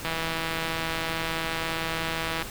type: click train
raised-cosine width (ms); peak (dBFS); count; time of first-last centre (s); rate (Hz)
0.3; -13; 388; 0.05-2.424; 163
effects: pink hiss -38 dBFS RMS until 2.5 s